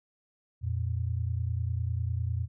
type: tone pair together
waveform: sine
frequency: 86.3 / 116.27 Hz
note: F2 / A#2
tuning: -20 / -4 cents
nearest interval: perfect fourth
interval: 516 cents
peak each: -30 / -31 dBFS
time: 0.61-2.48 s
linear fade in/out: 50 ms
effects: none